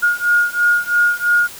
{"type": "beating tone pair", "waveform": "sine", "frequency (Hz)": [1428, 1431], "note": ["F6", "F6"], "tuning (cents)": [38, 42], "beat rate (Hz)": 3, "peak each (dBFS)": [-16, -15], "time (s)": [0.02, 1.48], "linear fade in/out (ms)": 20, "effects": ["white hiss -35 dBFS RMS until 1.59 s"]}